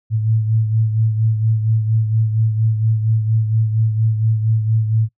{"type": "beating tone pair", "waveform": "sine", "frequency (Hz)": [110, 114.3], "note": ["A2", "A#2"], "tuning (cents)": [0, -34], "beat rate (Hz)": 4.3, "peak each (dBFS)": [-14, -23], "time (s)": [0.1, 5.09], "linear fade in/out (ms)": 50, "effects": ["noise-tail reverb RT60 0.1 s tail -23 dB re dry"]}